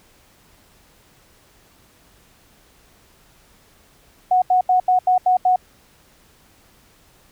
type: tone bursts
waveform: sine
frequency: 735 Hz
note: F#5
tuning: 12 cents flat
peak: -12 dBFS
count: 7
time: 4.31-5.56 s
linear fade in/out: 5 ms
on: 110 ms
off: 80 ms
effects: pink hiss -54 dBFS RMS until 7.31 s